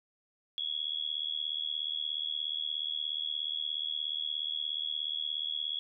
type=tone with amplitude modulation; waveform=sine; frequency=3347 Hz; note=G#7; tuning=13 cents sharp; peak=-28 dBFS; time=0.58-5.79 s; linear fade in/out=0 ms; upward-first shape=sine; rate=76.9 Hz; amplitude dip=95%; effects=none